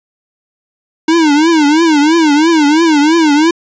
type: tone with vibrato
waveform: square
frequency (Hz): 311.1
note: D#4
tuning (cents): 0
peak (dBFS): -7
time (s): 1.08-3.51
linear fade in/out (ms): 5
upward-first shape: triangle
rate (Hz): 3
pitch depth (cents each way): 170
effects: resampled to 16000 Hz + 7-bit